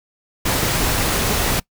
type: noise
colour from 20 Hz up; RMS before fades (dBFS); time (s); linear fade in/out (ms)
pink; -19; 0.45-1.6; 10
effects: noise-tail reverb RT60 0.1 s tail -23 dB re dry